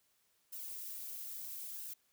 violet noise with flanger, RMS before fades -45 dBFS, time 0.52-1.94 s, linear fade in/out 10 ms, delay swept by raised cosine 0.87 to 5.67 ms, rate 0.76 Hz, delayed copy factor -0.5, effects white hiss -75 dBFS RMS until 2.12 s

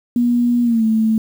sine tone with pitch glide, 240.8 to 220.8 Hz, B3 to A3, -44 to +6 cents, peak -12 dBFS, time 0.16-1.18 s, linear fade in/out 2 ms, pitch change -150 cents, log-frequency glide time 0.63-0.84 s, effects 7-bit

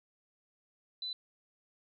sine tone, 4000 Hz, B7, 21 cents sharp, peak -36 dBFS, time 1.02-1.13 s, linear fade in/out 2 ms, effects none

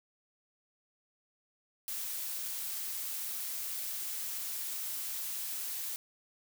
blue noise, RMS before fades -38 dBFS, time 1.88-5.96 s, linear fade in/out 0 ms, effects none

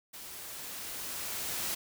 white noise with level ramp, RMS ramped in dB -46 to -34 dBFS, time 0.13-1.75 s, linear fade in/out 10 ms, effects none

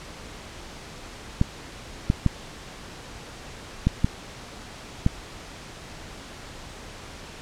clicks, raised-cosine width 5 ms, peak -6 dBFS, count 6, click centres 1.414 / 2.101 / 2.263 / 3.87 / 4.045 / 5.064 s, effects pink hiss -41 dBFS RMS until 7.41 s + low-pass 7000 Hz 12 dB/octave

